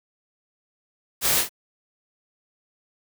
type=noise with echo; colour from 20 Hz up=white; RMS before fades=-21 dBFS; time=1.21-1.45 s; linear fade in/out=50 ms; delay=44 ms; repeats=1; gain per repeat=-9 dB; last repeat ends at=1.494 s; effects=none